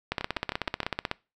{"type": "two click trains", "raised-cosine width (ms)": 0.3, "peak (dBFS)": [-15, -11], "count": [5, 17], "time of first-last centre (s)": [[0.21, 0.831], [0.12, 1.114]], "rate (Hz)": [6.44, 16.1], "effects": ["noise-tail reverb RT60 0.3 s tail -23 dB re dry"]}